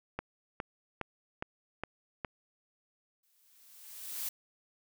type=click train; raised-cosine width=0.5 ms; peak=-20 dBFS; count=6; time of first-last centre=0.19-2.248 s; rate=2.43 Hz
type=noise with exponential growth; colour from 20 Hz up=blue; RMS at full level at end=-35 dBFS; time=3.23-4.29 s; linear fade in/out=5 ms; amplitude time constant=230 ms
effects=none